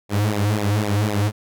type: tone with flanger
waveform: sawtooth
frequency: 103.83 Hz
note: G#2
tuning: in tune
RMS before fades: -20 dBFS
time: 0.09-1.32 s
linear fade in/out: 50 ms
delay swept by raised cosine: 0.65 to 4.95 ms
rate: 3.9 Hz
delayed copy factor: -0.95
effects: none